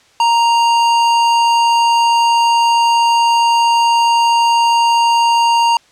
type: tone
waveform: square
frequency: 932.3 Hz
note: A#5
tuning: in tune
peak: -10 dBFS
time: 0.2-5.77 s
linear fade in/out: 2 ms
effects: white hiss -50 dBFS RMS until 5.91 s + low-pass 6000 Hz 12 dB/octave